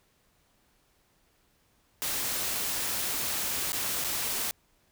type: noise with dropouts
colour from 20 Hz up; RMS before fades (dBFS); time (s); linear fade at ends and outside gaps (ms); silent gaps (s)
white; -31; 2.02-4.51; 0; 3.72-3.73 / 4.04-4.045
effects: pink hiss -68 dBFS RMS until 4.91 s